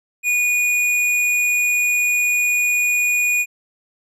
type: tone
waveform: square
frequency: 2456 Hz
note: D#7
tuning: 23 cents flat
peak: -16 dBFS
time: 0.23-3.46 s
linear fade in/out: 50 ms
effects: low-pass 12000 Hz 12 dB/octave